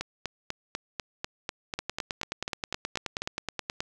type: two click trains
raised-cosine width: 0.2 ms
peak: -14 / -13 dBFS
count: 14 / 20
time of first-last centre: 0.01-3.22 / 1.79-3.805 s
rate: 4.05 / 9.43 Hz
effects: none

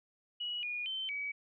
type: tone with pitch steps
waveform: sine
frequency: 2919 / 2443 / 3089 / 2275 Hz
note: F#7 / D#7 / G7 / C#7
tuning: -24 / -32 / -26 / +44 cents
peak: -35 dBFS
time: 0.4-1.32 s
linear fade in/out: 10 ms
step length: 230 ms
effects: none

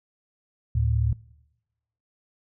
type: tone pair together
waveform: sine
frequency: 74.2 / 111.31 Hz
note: D2 / A2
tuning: +18 / +20 cents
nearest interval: perfect fifth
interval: 702 cents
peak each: -23 / -22 dBFS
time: 0.75-1.13 s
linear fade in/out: 5 ms
effects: noise-tail reverb RT60 1.0 s tail -23 dB re dry

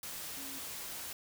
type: tone in noise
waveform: sine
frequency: 272.4 Hz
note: C#4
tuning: 30 cents flat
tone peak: -50 dBFS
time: 0.37-0.59 s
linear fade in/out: 2 ms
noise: white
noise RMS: -43 dBFS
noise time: 0.03-1.13 s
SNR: -10 dB
effects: none

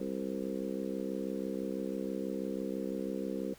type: harmonic tone with a mistuned harmonic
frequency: 66.1 Hz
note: C2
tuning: 18 cents sharp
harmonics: 3 / 4 / 5 / 6 / 7 / 8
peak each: -39 / -40 / -41 / -42 / -42 / -43 dBFS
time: 0-3.54 s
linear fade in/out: 5 ms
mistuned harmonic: 8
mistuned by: -23 cents
effects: pink hiss -58 dBFS RMS until 3.58 s

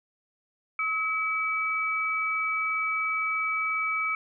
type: tone pair together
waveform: sine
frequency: 1286 / 2291 Hz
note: E6 / D7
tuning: -43 / -44 cents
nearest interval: minor seventh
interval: 999 cents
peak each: -29 / -27 dBFS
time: 0.79-4.15 s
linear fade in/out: 2 ms
effects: none

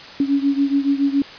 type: beating tone pair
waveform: sine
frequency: 277.2 / 284.3 Hz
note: C#4 / C#4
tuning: 0 / +44 cents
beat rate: 7.1 Hz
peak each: -17 / -20 dBFS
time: 0.2-1.22 s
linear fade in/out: 2 ms
effects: white hiss -37 dBFS RMS until 1.38 s + resampled to 11025 Hz

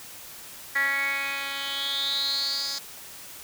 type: tone with band-pass filter sweep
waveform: 10% pulse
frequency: 277.2 Hz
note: C#4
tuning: in tune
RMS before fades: -28 dBFS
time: 0.75-2.79 s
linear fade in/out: 10 ms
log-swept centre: 1900 to 5300 Hz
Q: 9
effects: white hiss -43 dBFS RMS until 3.43 s

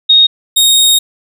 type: tone pair in turn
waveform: sine / sawtooth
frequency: 3729 / 3729 Hz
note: A#7 / A#7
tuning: 0 / 0 cents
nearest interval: unison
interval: 0 cents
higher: neither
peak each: -3 dBFS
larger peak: neither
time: 0.09-0.27 / 0.56-0.99 s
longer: second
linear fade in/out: 10 ms
effects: none

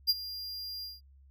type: tone with ADSR envelope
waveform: square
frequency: 4800 Hz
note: D8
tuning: 37 cents sharp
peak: -21 dBFS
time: 0.07-1.01 s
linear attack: 28 ms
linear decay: 34 ms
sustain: -17 dB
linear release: 180 ms
effects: added 68 Hz sine -55 dBFS peak until 1.3 s

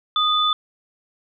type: tone pair together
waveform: sine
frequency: 1239 / 3502 Hz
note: D#6 / A7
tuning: -8 / -9 cents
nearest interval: octave + tritone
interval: 1799 cents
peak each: -19 dBFS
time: 0.16-0.53 s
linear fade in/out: 2 ms
effects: none

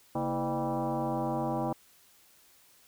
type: tone with frequency modulation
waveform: sine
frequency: 233.1 Hz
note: A#3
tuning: in tune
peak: -28 dBFS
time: 0.15-1.73 s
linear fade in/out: 5 ms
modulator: 186 Hz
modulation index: 4
effects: white hiss -61 dBFS RMS until 2.87 s

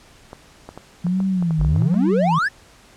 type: clicks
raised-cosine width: 1 ms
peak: -20 dBFS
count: 12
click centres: 0.331 / 0.69 / 0.776 / 1.067 / 1.203 / 1.425 / 1.508 / 1.613 / 1.648 / 1.762 / 1.821 / 1.942 s
type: tone with vibrato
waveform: sine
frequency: 171 Hz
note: F3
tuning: 36 cents flat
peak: -17 dBFS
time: 1.04-2.39 s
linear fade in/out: 10 ms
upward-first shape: sine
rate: 1.2 Hz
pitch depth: 200 cents each way
type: exponential sweep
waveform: triangle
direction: up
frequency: 43.65 to 1833 Hz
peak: -15 dBFS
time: 1.58-2.49 s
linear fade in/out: 20 ms
effects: pink hiss -49 dBFS RMS until 2.96 s + low-pass 9000 Hz 12 dB/octave

